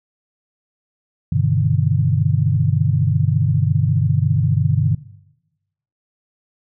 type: chord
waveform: sine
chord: E minor seventh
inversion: first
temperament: equal with one note detuned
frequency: 98 / 123.47 / 146.83 / 161.52 Hz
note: G2 / B2 / D3 / E3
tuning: 0 / 0 / 0 / -35 cents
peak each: -19 / -19 / -18 / -24 dBFS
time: 1.32-4.95 s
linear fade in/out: 5 ms
effects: noise-tail reverb RT60 1.0 s tail -19 dB re dry